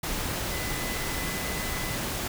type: tone in noise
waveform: sine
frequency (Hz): 2009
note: B6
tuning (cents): +29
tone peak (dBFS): -38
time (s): 0.51-1.96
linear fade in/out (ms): 5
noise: pink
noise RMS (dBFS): -31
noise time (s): 0.03-2.28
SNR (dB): -10
effects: none